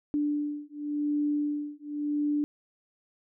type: beating tone pair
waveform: sine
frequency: 293.7 / 294.61 Hz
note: D4 / D4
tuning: 0 / +6 cents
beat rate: 0.91 Hz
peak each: -30 dBFS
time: 0.14-2.44 s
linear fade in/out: 0 ms
effects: none